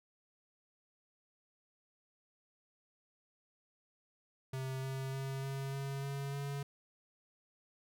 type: tone with pitch steps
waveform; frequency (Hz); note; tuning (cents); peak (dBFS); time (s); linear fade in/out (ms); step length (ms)
square; 132.1 / 133.48 / 134.88 / 136.29 / 137.71 / 139.15 / 140.6; C3 / C3 / C#3 / C#3 / C#3 / C#3 / C#3; +17 / +35 / -47 / -29 / -11 / +7 / +25; -38; 4.53-6.63; 5; 300
effects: none